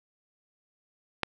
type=click; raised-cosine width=0.3 ms; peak=-10 dBFS; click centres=1.233 s; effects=none